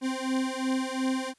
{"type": "beating tone pair", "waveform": "40% pulse", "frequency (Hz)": [259.9, 262.7], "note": ["C4", "C4"], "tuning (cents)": [-11, 7], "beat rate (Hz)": 2.8, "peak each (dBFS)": -29, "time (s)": [0.01, 1.34], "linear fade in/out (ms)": 50, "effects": ["white hiss -67 dBFS RMS until 1.38 s", "resampled to 24000 Hz"]}